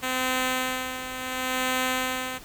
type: tone with tremolo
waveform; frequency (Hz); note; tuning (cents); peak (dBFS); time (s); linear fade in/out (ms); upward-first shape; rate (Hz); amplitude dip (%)
5% pulse; 256.9; C4; -32; -12; 0.02-2.39; 20; sine; 0.71; 65
effects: pink hiss -46 dBFS RMS until 2.44 s